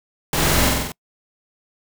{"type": "noise with echo", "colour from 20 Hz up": "pink", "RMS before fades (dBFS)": -21, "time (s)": [0.33, 0.69], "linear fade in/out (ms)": 2, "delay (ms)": 46, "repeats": 5, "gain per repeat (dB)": -2, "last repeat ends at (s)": 0.92, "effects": ["noise-tail reverb RT60 0.1 s tail -26 dB re dry"]}